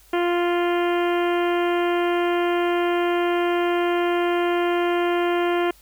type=harmonic tone; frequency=348.9 Hz; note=F4; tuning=2 cents flat; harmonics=1 / 2 / 3 / 4 / 5 / 6 / 7 / 8 / 9; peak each=-20 / -26 / -30 / -32 / -34 / -36 / -37 / -38 / -39 dBFS; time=0.13-5.71 s; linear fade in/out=5 ms; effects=added 50 Hz sine -54 dBFS peak until 5.81 s + white hiss -54 dBFS RMS until 5.81 s